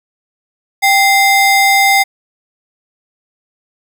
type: ring-modulated tone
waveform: square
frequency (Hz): 1434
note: F6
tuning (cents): +45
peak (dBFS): -5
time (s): 0.82-2.04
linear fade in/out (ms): 20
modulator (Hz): 649
effects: none